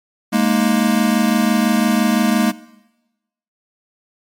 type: chord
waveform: square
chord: Ab suspended second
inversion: none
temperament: just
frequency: 207.7 / 233.6 / 311.5 Hz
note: Ab3 / Bb3 / Eb4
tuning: 0 / +4 / +2 cents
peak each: -17 / -17 / -23 dBFS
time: 0.32-2.52 s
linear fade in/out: 20 ms
effects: noise-tail reverb RT60 1.0 s tail -19 dB re dry + MP3 64 kbps